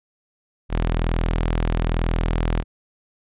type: tone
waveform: sawtooth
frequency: 41.09 Hz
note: E1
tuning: 5 cents flat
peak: -15 dBFS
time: 0.69-2.64 s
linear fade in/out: 50 ms
effects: resampled to 8000 Hz